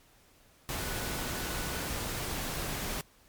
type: tone in noise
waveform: sine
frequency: 1480 Hz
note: F#6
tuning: in tune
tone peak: -46 dBFS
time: 0.79-1.87 s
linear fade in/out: 0 ms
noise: pink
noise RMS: -35 dBFS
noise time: 0.69-3.01 s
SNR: -14 dB
effects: pink hiss -62 dBFS RMS until 3.28 s + MP3 96 kbps